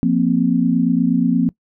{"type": "chord", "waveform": "sine", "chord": "F suspended fourth", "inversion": "none", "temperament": "equal", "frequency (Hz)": [174.61, 233.1, 261.6], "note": ["F3", "Bb3", "C4"], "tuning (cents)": [0, 0, 0], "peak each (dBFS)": [-18, -17, -17], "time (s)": [0.03, 1.49], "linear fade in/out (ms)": 0, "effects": ["noise-tail reverb RT60 0.1 s tail -22 dB re dry"]}